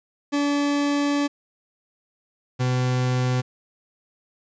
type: tone pair in turn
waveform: 40% pulse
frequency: 287.3 / 126.43 Hz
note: D4 / B2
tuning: -38 / +41 cents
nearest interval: octave + major second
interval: 1421 cents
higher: first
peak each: -19 dBFS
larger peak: neither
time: 0.32-1.28 / 2.59-3.42 s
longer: first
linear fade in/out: 20 ms
effects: resampled to 16000 Hz + 10-bit